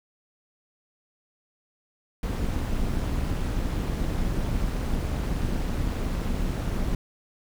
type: noise with amplitude modulation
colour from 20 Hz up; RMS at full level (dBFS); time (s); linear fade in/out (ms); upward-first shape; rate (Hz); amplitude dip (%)
brown; -24; 2.23-6.95; 2; sine; 211; 60
effects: none